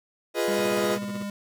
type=chord; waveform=40% pulse; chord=F half-diminished seventh; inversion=none; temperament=equal; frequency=349.2 / 415.3 / 493.9 / 622.3 Hz; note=F4 / Ab4 / Cb5 / Eb5; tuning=0 / 0 / 0 / 0 cents; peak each=-28 dBFS; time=0.34-0.99 s; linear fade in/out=50 ms
type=tone with pitch glide; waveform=square; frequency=201.1 to 202.6 Hz; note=G3 to G#3; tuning=+44 to -43 cents; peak=-31 dBFS; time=0.48-1.3 s; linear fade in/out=2 ms; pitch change=+13 cents; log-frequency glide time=0.79-0.84 s
type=tone with tremolo; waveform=15% pulse; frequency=120 Hz; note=B2; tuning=49 cents flat; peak=-29 dBFS; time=0.58-1.23 s; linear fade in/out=5 ms; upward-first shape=sine; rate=16 Hz; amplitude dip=100%
effects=none